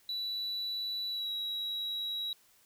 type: tone with pitch glide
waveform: sine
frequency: 3949 to 3870 Hz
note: B7 to B7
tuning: -1 to -36 cents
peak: -31 dBFS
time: 0.09-2.33 s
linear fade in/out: 2 ms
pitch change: -35 cents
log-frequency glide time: 1.09-1.31 s
effects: tanh soft clip ceiling -32 dBFS + white hiss -65 dBFS RMS until 2.65 s